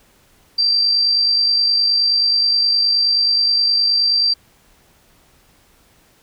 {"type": "tone with amplitude modulation", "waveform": "sine", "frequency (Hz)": 4699, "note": "D8", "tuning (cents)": 0, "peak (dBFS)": -11, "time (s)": [0.58, 4.34], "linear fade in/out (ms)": 10, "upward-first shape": "sine", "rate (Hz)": 49.5, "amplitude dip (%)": 35, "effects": ["pink hiss -54 dBFS RMS until 6.22 s"]}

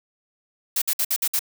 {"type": "noise bursts", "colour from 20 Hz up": "blue", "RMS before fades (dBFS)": -22, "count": 6, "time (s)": [0.76, 1.393], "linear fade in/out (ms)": 5, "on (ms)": 58, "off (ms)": 57, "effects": []}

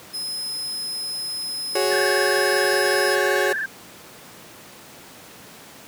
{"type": "tone", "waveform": "sawtooth", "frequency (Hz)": 5100, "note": "D#8", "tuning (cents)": 42, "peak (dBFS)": -24, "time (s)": [0.13, 3.16], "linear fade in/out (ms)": 20}
{"type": "chord", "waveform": "35% pulse", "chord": "F# suspended second", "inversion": "none", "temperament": "equal", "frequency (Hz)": [370, 415.3, 554.4], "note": ["F#4", "G#4", "C#5"], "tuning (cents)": [0, 0, 0], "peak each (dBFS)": -22, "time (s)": [1.75, 3.53], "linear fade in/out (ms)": 5}
{"type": "tone with vibrato", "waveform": "sine", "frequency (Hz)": 1661.2, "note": "G#6", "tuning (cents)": 0, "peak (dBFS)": -23, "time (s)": [1.91, 3.66], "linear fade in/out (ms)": 5, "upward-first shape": "square", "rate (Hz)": 20, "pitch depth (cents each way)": 80}
{"effects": ["pink hiss -43 dBFS RMS until 5.87 s", "high-pass 150 Hz 12 dB/octave"]}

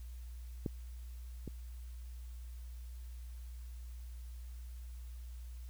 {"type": "clicks", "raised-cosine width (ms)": 3, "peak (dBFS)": [-22, -29], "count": 2, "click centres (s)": [0.662, 1.477], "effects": ["added 60 Hz sine -44 dBFS peak until 5.69 s", "white hiss -65 dBFS RMS until 5.69 s"]}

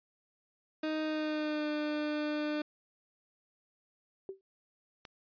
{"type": "tone with pitch glide", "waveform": "30% pulse", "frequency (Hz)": [311.1, 300.2], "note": ["D#4", "D4"], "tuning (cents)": [0, 38], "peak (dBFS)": -29, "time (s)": [0.83, 2.62], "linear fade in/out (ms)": 5, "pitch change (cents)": -62, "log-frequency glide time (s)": [1.02, 1.7]}
{"type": "tone with exponential decay", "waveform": "sine", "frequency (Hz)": 385.9, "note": "G4", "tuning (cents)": -27, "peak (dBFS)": -34, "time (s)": [4.29, 4.41], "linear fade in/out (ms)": 1, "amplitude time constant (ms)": 25}
{"type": "click", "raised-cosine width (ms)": 0.2, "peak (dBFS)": -29, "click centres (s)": 5.052}
{"effects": ["resampled to 11025 Hz"]}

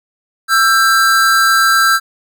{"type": "tone pair together", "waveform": "square", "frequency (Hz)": [1332.8, 1585], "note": ["E6", "G6"], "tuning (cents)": [19, 19], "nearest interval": "minor third", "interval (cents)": 300, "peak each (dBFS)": -12, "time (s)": [0.48, 2], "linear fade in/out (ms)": 50, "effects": []}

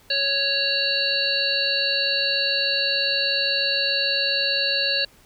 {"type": "harmonic tone with a mistuned harmonic", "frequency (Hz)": 554.4, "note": "C#5", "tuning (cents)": 0, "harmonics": [1, 3, 5, 7, 8], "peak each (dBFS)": [-30, -28, -26, -25, -24], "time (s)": [0.1, 5.05], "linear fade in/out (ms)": 5, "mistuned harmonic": 7, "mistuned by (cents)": 32, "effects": ["pink hiss -54 dBFS RMS until 5.25 s"]}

